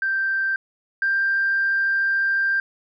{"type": "tone pair in turn", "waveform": "sine", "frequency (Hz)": [1568, 1583.5], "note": ["G6", "G6"], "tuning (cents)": [0, 17], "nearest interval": "unison", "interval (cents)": 17, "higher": "second", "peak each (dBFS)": [-19, -17], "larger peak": "second", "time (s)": [[0.02, 0.56], [1.02, 2.6]], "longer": "second", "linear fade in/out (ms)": 2, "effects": ["tanh soft clip ceiling -13 dBFS"]}